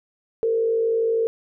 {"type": "tone with frequency modulation", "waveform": "sine", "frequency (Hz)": 454.3, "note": "A#4", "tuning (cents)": -45, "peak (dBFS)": -18, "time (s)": [0.43, 1.27], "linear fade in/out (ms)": 0, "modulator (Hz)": 52.6, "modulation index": 0.48, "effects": []}